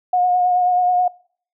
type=tone with vibrato; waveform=sine; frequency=722 Hz; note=F#5; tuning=43 cents flat; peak=-13 dBFS; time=0.13-1.08 s; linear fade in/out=5 ms; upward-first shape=sine; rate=9.3 Hz; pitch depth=19 cents each way; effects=noise-tail reverb RT60 0.5 s tail -22 dB re dry